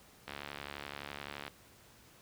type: click train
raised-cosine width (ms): 0.3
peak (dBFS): -25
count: 87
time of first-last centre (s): 0.28-1.479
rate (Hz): 71.7
effects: pink hiss -60 dBFS RMS until 2.21 s + high-pass 60 Hz 12 dB/octave